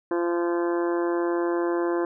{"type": "harmonic tone", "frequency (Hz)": 172.3, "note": "F3", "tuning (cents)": -23, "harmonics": [2, 3, 4, 5, 6, 7, 8, 9, 10], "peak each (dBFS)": [-23, -31, -35, -38, -34, -43, -44, -40, -44], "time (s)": [0.11, 2.05], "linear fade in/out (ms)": 2, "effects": []}